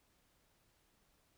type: silence
effects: pink hiss -74 dBFS RMS until 1.37 s